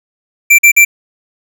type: tone bursts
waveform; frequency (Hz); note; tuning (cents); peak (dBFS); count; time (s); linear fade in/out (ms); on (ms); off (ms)
square; 2349; D7; 0; -3; 3; 0.5-0.85; 10; 86; 46
effects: none